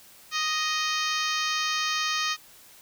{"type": "harmonic tone with a mistuned harmonic", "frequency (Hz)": 622.3, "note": "D#5", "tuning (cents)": 0, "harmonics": [2, 3, 4, 5, 6, 7, 8, 9, 10], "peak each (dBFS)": [-30, -32, -33, -34, -35, -35, -36, -37, -37], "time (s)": [0.31, 2.37], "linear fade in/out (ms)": 50, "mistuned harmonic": 10, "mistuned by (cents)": 40, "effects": ["white hiss -52 dBFS RMS until 2.81 s"]}